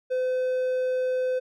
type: tone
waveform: triangle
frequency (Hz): 510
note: C5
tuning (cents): -44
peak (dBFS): -21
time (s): 0.1-1.4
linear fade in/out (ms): 20
effects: none